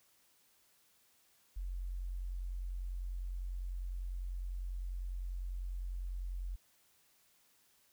sine tone, 45 Hz, F#1, 47 cents flat, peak -37 dBFS, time 1.56-6.56 s, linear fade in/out 10 ms, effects white hiss -70 dBFS RMS until 7.92 s

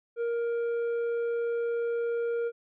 sine tone with tanh clipping, 468.5 Hz, A#4, 9 cents sharp, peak -28 dBFS, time 0.16-2.52 s, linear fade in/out 50 ms, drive 6 dB, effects none

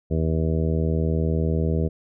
harmonic tone, 80 Hz, D#2, 49 cents sharp, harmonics 1 / 2 / 3 / 4 / 5 / 6 / 7 / 8, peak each -23 / -24 / -30 / -33 / -30 / -31 / -39 / -37 dBFS, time 0.1-1.89 s, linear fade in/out 20 ms, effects none

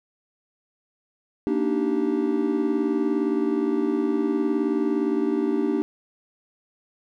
triangle chord, Eb major seventh, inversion second, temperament just, 233.3 / 291.7 / 311.1 / 388.9 Hz, Bb3 / D4 / Eb4 / G4, +2 / -12 / 0 / -14 cents, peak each -26 / -23 / -25 / -24 dBFS, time 1.47-5.82 s, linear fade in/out 0 ms, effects none

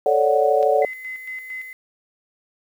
sine chord, D major seventh, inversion second, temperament equal, 440 / 554.4 / 587.3 / 740 Hz, A4 / C#5 / D5 / F#5, 0 / 0 / 0 / 0 cents, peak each -20 dBFS, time 0.06-0.85 s, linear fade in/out 2 ms
clicks, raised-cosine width 0.2 ms, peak -22 / -29 dBFS, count 2, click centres 0.628 / 0.633 s
sine tone with tremolo, 2040 Hz, C7, 44 cents flat, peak -28 dBFS, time 0.82-1.73 s, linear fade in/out 2 ms, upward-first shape square, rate 4.4 Hz, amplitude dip 50%
effects 8-bit

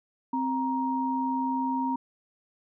sine tone pair together, 261.5 / 939 Hz, C4 / A#5, -1 / +12 cents, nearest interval octave + minor seventh, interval 2213 cents, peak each -28 dBFS, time 0.33-1.96 s, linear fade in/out 5 ms, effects none

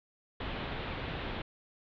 pink low-pass noise, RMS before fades -38 dBFS, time 0.4-1.42 s, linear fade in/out 5 ms, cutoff 3800 Hz, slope 48 dB/octave, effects none

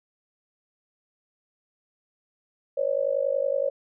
sine tone with amplitude modulation, 553 Hz, C#5, 4 cents flat, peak -18 dBFS, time 2.77-3.7 s, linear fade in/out 10 ms, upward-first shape sine, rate 50.7 Hz, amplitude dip 95%, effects none

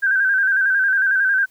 sine tone with vibrato, 1568 Hz, G6, in tune, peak -14 dBFS, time 0.02-1.46 s, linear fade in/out 20 ms, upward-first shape square, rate 11 Hz, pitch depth 48 cents each way, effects white hiss -58 dBFS RMS until 1.5 s

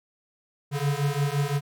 square beating tone pair, 140 / 145.8 Hz, C#3 / D3, +18 / -12 cents, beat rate 5.8 Hz, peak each -27 dBFS, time 0.71-1.61 s, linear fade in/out 50 ms, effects none

